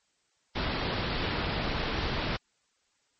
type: low-pass noise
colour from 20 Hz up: pink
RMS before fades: -31 dBFS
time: 0.55-2.37 s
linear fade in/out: 10 ms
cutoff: 4800 Hz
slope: 48 dB/octave
effects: white hiss -72 dBFS RMS until 3.19 s + MP3 32 kbps